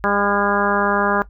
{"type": "harmonic tone with a mistuned harmonic", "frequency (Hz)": 202, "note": "G#3", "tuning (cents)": -48, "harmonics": [1, 2, 3, 4, 5, 6, 7, 8], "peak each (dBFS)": [-24, -24, -24, -24, -24, -24, -24, -24], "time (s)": [0.04, 1.22], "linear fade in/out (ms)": 0, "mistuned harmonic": 8, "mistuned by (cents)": 29, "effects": ["noise-tail reverb RT60 0.1 s tail -17 dB re dry", "added 50 Hz sine -39 dBFS peak until 1.29 s"]}